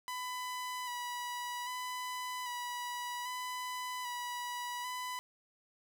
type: tone with vibrato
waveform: sawtooth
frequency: 987.8 Hz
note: B5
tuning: in tune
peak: -34 dBFS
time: 0.08-5.19 s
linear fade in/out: 0 ms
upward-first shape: square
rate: 0.63 Hz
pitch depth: 22 cents each way
effects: none